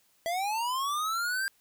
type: linear sweep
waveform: square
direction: up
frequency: 655 to 1601 Hz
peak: -29 dBFS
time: 0.26-1.48 s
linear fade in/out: 0 ms
effects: white hiss -67 dBFS RMS until 1.6 s